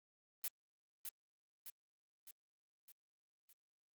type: noise with echo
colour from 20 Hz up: blue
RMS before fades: -40 dBFS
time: 0.44-0.48 s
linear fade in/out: 2 ms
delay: 610 ms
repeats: 5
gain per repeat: -5 dB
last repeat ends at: 3.53 s
effects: Opus 32 kbps